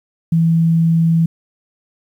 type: tone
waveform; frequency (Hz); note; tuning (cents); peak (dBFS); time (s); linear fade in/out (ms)
sine; 164.81; E3; 0; -10; 0.32-1.26; 5
effects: 8-bit